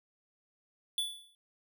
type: tone with exponential decay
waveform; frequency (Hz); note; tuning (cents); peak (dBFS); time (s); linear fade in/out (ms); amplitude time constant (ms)
square; 3456; A7; -32; -28; 0.98-1.35; 1; 80
effects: none